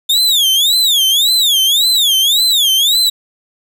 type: tone with vibrato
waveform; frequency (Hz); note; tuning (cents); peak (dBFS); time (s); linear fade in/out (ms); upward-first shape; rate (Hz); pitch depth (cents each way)
40% pulse; 3546; A7; +13; -8; 0.09-3.1; 10; sine; 1.8; 240
effects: none